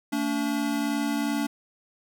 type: tone pair together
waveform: square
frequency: 224.6 / 287.2 Hz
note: A3 / D4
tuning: +36 / -39 cents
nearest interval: major third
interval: 425 cents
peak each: -30 / -27 dBFS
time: 0.12-1.47 s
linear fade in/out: 10 ms
effects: none